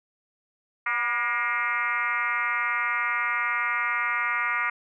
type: tone with frequency modulation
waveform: sine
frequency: 1661.2 Hz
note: G#6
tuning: in tune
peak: -23 dBFS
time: 0.86-4.7 s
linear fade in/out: 5 ms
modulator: 230 Hz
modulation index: 2.7
effects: none